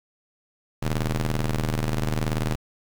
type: ring-modulated tone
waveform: sawtooth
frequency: 77.78 Hz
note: D#2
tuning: in tune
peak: -16 dBFS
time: 0.82-2.56 s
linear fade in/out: 10 ms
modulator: 49.2 Hz
effects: 7-bit